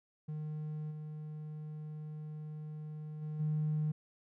triangle tone with level steps, 153 Hz, D#3, 29 cents flat, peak -35 / -39 / -35 / -27 dBFS, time 0.28-3.92 s, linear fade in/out 10 ms, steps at 0.9 / 3.21 / 3.39 s, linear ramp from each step 20 ms, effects tanh soft clip ceiling -27 dBFS

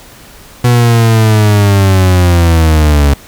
40% pulse linear sweep, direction down, 122.9 to 69.8 Hz, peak -4 dBFS, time 0.64-3.14 s, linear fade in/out 5 ms, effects pink hiss -36 dBFS RMS until 3.27 s

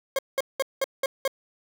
40% pulse tone bursts, 539 Hz, C#5, 49 cents flat, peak -21 dBFS, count 6, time 0.16-1.278 s, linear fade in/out 2 ms, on 28 ms, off 190 ms, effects none

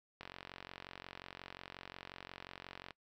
click train, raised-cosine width 0.3 ms, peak -30 dBFS, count 124, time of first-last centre 0.21-2.907 s, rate 45.6 Hz, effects noise-tail reverb RT60 0.1 s tail -22 dB re dry

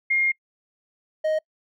sine / triangle tone pair in turn, 2129 / 624.1 Hz, C7 / D#5, +30 / +5 cents, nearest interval octave + major sixth, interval 2125 cents, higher first, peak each -18 dBFS, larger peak neither, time 0.1-0.32 / 1.24-1.39 s, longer first, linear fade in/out 10 ms, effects noise-tail reverb RT60 0.1 s tail -26 dB re dry

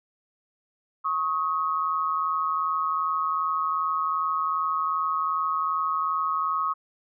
sine tone pair together, 1100 / 1262.6 Hz, C#6 / D#6, -14 / +25 cents, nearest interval major second, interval 239 cents, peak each -26 dBFS, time 1.04-6.74 s, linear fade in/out 20 ms, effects none

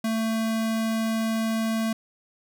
square tone, 223.3 Hz, A3, 26 cents sharp, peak -24 dBFS, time 0.04-1.93 s, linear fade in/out 5 ms, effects none

